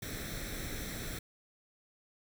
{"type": "noise with comb filter", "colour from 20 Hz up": "pink", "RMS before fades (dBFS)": -40, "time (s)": [0.02, 1.19], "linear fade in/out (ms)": 5, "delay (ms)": 0.52, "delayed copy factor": 0.7, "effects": []}